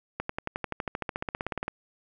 accelerating click train, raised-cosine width 0.5 ms, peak -15 dBFS, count 22, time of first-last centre 0.2-1.681 s, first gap 94 ms, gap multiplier 0.97, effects none

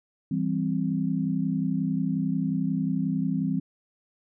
sine chord, C major, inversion first, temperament equal, 164.81 / 196 / 261.6 Hz, E3 / G3 / C4, 0 / 0 / 0 cents, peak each -28 dBFS, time 0.31-3.6 s, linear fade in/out 5 ms, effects none

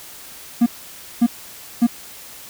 triangle tone bursts, 236.8 Hz, A#3, 27 cents sharp, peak -8 dBFS, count 3, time 0.61-1.869 s, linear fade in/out 10 ms, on 53 ms, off 550 ms, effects white hiss -39 dBFS RMS until 2.49 s

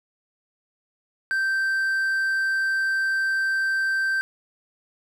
triangle tone, 1562 Hz, G6, 7 cents flat, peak -19 dBFS, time 1.31-4.21 s, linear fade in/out 0 ms, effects none

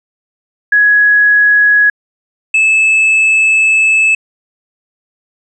sine / triangle tone pair in turn, 1674 / 2610 Hz, G#6 / E7, +13 / -18 cents, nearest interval minor sixth, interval 769 cents, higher second, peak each -5 dBFS, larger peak neither, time 0.72-1.9 / 2.54-4.15 s, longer second, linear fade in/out 5 ms, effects resampled to 24000 Hz

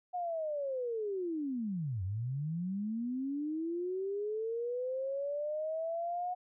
sine linear two-way sweep, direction down then up, 729 to 89.1 to 729 Hz, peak -33 dBFS, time 0.13-6.35 s, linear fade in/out 20 ms, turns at 2.03 s, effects none

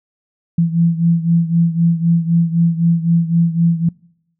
sine beating tone pair, 167 / 170.9 Hz, E3 / F3, +23 / -37 cents, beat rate 3.9 Hz, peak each -13 / -17 dBFS, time 0.58-3.89 s, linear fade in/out 5 ms, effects noise-tail reverb RT60 0.8 s tail -26 dB re dry

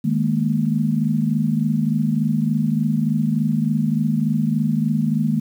sine chord, D# suspended fourth, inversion none, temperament equal with one note detuned, 155.56 / 209.7 / 233.1 Hz, D#3 / G#3 / A#3, 0 / +17 / 0 cents, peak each -21 dBFS, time 0.04-5.4 s, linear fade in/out 10 ms, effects 8-bit

